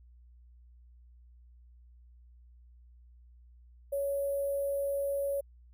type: tone with sample-and-hold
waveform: sine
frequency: 559 Hz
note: C#5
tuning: 14 cents sharp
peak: -29 dBFS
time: 3.92-5.41 s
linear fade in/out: 10 ms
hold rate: 11025 Hz
effects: added 60 Hz sine -54 dBFS peak until 5.73 s